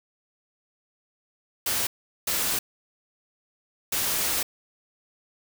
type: noise bursts at uneven times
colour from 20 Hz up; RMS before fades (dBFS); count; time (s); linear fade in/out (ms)
white; -26; 3; 1.66-1.87 / 2.27-2.59 / 3.92-4.43; 5
effects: none